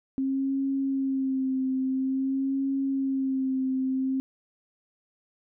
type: tone with vibrato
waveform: sine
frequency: 266.8 Hz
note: C4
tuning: 34 cents sharp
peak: -24 dBFS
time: 0.18-4.2 s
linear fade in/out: 0 ms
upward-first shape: sine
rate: 0.49 Hz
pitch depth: 33 cents each way
effects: none